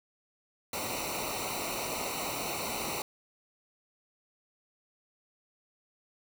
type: noise with comb filter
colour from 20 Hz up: pink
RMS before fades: -35 dBFS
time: 0.73-3.02 s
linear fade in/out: 2 ms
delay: 0.6 ms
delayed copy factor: -0.9
effects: none